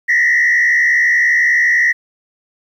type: tone with frequency modulation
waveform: sine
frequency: 1917 Hz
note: A#6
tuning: 48 cents sharp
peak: -8 dBFS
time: 0.08-1.93 s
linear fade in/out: 20 ms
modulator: 71.7 Hz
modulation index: 1.3
effects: tanh soft clip ceiling -7 dBFS + 8-bit